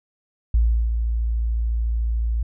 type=tone with ADSR envelope; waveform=sine; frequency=56.9 Hz; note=A#1; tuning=41 cents flat; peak=-13 dBFS; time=0.54-2.43 s; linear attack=4 ms; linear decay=350 ms; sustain=-6 dB; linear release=5 ms; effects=none